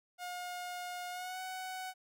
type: tone with pitch glide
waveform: sawtooth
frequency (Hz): 716 to 746.8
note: F5 to F#5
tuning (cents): +43 to +16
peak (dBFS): -36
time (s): 0.18-1.94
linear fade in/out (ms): 50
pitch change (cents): +73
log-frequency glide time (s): 1.1-1.4
effects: none